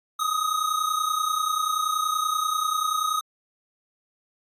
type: tone pair together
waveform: square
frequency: 1238 / 1268.4 Hz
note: D#6 / D#6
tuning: -9 / +33 cents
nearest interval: unison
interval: 42 cents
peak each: -27 / -26 dBFS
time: 0.19-3.21 s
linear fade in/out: 10 ms
effects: AAC 48 kbps